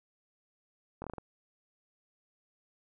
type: slowing click train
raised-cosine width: 1 ms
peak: -26 dBFS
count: 6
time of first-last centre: 1.02-1.183 s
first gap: 21 ms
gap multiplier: 1.22
effects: none